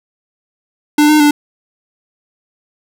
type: tone with pitch steps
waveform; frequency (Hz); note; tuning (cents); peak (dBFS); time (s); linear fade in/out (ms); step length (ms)
square; 297.5 / 304.1 / 294; D4 / D#4 / D4; +22 / -40 / +2; -7; 0.98-1.31; 5; 110
effects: none